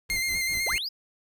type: noise with tremolo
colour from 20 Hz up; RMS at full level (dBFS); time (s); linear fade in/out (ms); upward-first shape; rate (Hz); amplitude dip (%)
brown; -39; 0.09-0.77; 5; sine; 4.9; 90
type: tone with vibrato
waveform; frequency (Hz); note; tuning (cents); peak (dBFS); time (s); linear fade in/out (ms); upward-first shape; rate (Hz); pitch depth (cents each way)
sawtooth; 2100; C7; +6; -22; 0.1-0.78; 0; square; 8; 22
type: linear sweep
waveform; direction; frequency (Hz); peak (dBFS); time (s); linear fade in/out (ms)
triangle; up; 277.2 to 5210; -28; 0.66-0.89; 10
effects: none